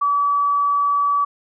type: tone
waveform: sine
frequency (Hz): 1146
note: D6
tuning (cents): -43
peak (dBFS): -15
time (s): 0.01-1.25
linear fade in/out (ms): 10
effects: none